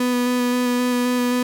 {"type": "tone with vibrato", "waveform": "35% pulse", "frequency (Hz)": 246.9, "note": "B3", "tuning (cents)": 0, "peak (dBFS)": -16, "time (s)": [0, 1.43], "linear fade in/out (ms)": 5, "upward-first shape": "square", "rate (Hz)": 3.8, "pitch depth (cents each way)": 10, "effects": []}